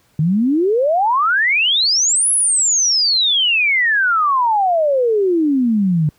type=exponential two-way sweep; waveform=sine; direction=up then down; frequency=146.83 to 10930 to 146.83 Hz; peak=-12 dBFS; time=0.19-6.09 s; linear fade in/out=2 ms; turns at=2.31 s; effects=pink hiss -57 dBFS RMS until 6.18 s + high-pass 60 Hz 12 dB/octave